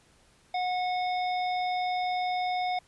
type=harmonic tone; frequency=729 Hz; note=F#5; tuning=26 cents flat; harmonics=1 / 3 / 5 / 7; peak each=-27 / -37 / -41 / -44 dBFS; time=0.54-2.79 s; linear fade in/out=5 ms; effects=pink hiss -62 dBFS RMS until 2.87 s + resampled to 24000 Hz